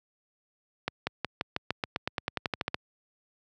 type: accelerating click train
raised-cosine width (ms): 0.3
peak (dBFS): -12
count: 17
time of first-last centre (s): 0.88-2.744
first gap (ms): 190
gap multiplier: 0.93
effects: high-pass 80 Hz 12 dB/octave